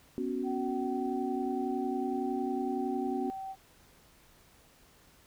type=chord; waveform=sine; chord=B suspended second; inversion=none; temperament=just; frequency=246.9 / 277.8 / 370.4 Hz; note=B3 / C#4 / F#4; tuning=0 / +4 / +2 cents; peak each=-35 dBFS; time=0.18-3.3 s; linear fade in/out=0 ms
type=tone with pitch glide; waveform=sine; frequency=763 to 770.5 Hz; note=G5 to G5; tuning=-47 to -30 cents; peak=-37 dBFS; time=0.43-3.56 s; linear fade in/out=50 ms; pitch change=+17 cents; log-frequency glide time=1.86-2.26 s
effects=pink hiss -61 dBFS RMS until 5.26 s